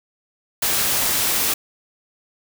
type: noise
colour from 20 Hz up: white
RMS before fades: -20 dBFS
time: 0.62-1.54 s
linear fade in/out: 5 ms
effects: none